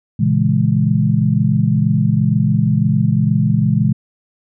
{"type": "chord", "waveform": "sine", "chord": "A# half-diminished seventh", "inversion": "none", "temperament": "equal", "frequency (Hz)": [116.54, 138.59, 164.81, 207.7], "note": ["A#2", "C#3", "E3", "G#3"], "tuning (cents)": [0, 0, 0, 0], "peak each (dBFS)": -17, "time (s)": [0.19, 3.93], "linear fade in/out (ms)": 10, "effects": []}